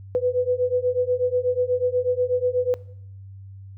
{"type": "beating tone pair", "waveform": "sine", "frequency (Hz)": [493.9, 502.1], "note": ["B4", "B4"], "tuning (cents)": [0, 29], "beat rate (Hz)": 8.2, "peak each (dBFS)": -22, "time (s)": [0.15, 2.74], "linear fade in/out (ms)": 0, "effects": ["noise-tail reverb RT60 0.7 s tail -21 dB re dry", "added 97 Hz sine -38 dBFS peak until 3.77 s"]}